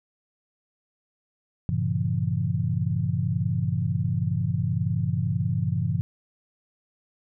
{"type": "chord", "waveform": "sine", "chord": "G diminished seventh", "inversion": "none", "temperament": "equal with one note detuned", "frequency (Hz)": [98, 116.54, 138.59, 169.06], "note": ["G2", "Bb2", "Db3", "Fb3"], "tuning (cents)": [0, 0, 0, 44], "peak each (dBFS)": -28, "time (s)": [1.69, 6.01], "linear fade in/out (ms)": 0, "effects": []}